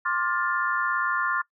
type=chord; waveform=sine; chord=D minor seventh; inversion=third; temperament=just; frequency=1057.2 / 1174.7 / 1409.6 / 1762 Hz; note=C6 / D6 / F6 / A6; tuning=+18 / 0 / +16 / +2 cents; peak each=-28 / -31 / -27 / -29 dBFS; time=0.05-1.42 s; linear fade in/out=10 ms; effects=noise-tail reverb RT60 0.1 s tail -21 dB re dry